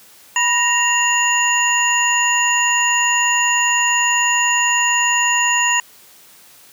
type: tone cluster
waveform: sine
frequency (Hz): 977 / 1868 / 2778 / 6890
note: B5 / A#6 / F7 / A8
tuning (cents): -19 / +3 / -10 / -37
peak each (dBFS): -19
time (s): 0.36-5.8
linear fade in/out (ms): 2
effects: white hiss -46 dBFS RMS until 6.72 s + high-pass 100 Hz 12 dB/octave